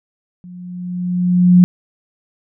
sine tone with level ramp, 179 Hz, F3, 43 cents sharp, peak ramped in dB -33 to -3 dBFS, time 0.44-1.64 s, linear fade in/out 0 ms, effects none

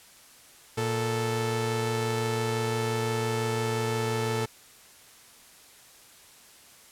sawtooth tone pair together, 116.46 / 440 Hz, A#2 / A4, -1 / 0 cents, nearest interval octave + major seventh, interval 2301 cents, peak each -25 dBFS, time 0.77-4.46 s, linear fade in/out 10 ms, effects white hiss -53 dBFS RMS until 6.91 s + low-pass 12000 Hz 12 dB/octave

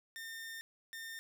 sawtooth tone bursts at uneven times, 1814 Hz, A#6, 48 cents flat, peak -40 dBFS, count 2, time 0.16-0.61 / 0.93-1.19 s, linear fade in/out 0 ms, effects none

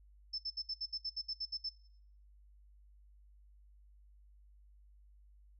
sine tone bursts, 5274 Hz, E8, in tune, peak -36 dBFS, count 12, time 0.33-1.693 s, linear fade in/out 10 ms, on 54 ms, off 65 ms, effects noise-tail reverb RT60 0.6 s tail -17 dB re dry + added 50 Hz sine -59 dBFS peak until 5.59 s

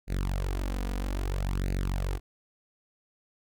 sawtooth tone with flanger, 46.83 Hz, F#1, 22 cents sharp, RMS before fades -30 dBFS, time 0.07-2.2 s, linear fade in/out 50 ms, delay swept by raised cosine 0.45 to 4.15 ms, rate 0.61 Hz, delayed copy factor +0.8, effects none

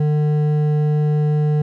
sine tone with hard clipping, 150.2 Hz, D3, 39 cents sharp, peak -16 dBFS, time 0-1.62 s, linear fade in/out 5 ms, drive 8 dB, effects none

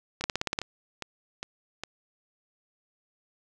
two click trains, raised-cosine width 0.2 ms, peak -10 / -17 dBFS, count 7 / 5, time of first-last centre 0.24-0.589 / 0.21-1.836 s, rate 17.2 / 2.46 Hz, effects none

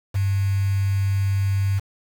sine tone with quantisation, 98 Hz, G2, in tune, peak -18 dBFS, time 0.14-1.8 s, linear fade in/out 20 ms, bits 6, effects none

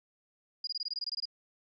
sine tone bursts, 4874 Hz, D#8, 37 cents flat, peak -32 dBFS, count 12, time 0.64-1.255 s, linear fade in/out 5 ms, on 32 ms, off 21 ms, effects none

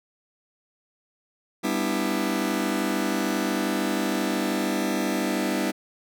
sawtooth chord, E minor seventh, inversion first, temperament just, 197.78 / 247.2 / 296.7 / 329.6 Hz, G3 / B3 / D4 / E4, +16 / +2 / +18 / 0 cents, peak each -25 dBFS, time 1.63-5.72 s, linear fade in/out 20 ms, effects none

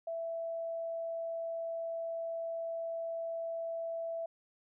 sine tone, 663 Hz, E5, 10 cents sharp, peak -35 dBFS, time 0.07-4.26 s, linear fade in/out 5 ms, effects none

